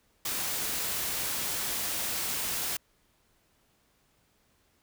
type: noise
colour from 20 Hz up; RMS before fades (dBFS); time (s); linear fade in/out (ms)
white; -32; 0.25-2.77; 5
effects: pink hiss -69 dBFS RMS until 4.82 s